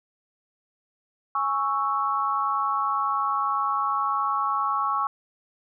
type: chord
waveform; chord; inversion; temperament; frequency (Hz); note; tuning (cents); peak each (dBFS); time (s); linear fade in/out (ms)
sine; C# minor; second; equal; 830.6 / 1108.7 / 1318.5; G#5 / C#6 / E6; 0 / 0 / 0; -30 / -24 / -28; 1.35-5.07; 2
effects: none